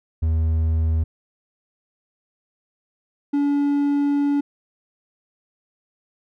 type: tone pair in turn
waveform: triangle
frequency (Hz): 80.2 / 285.8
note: E2 / D4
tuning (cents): -47 / -47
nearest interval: octave + minor seventh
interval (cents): 2200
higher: second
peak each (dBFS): -15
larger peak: neither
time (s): 0.22-1.04 / 3.33-4.41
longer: second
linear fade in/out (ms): 10
effects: none